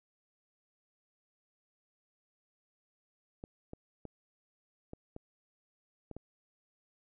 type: clicks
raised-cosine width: 2 ms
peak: -30 dBFS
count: 7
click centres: 3.439 / 3.734 / 4.053 / 4.934 / 5.164 / 6.113 / 6.166 s
effects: none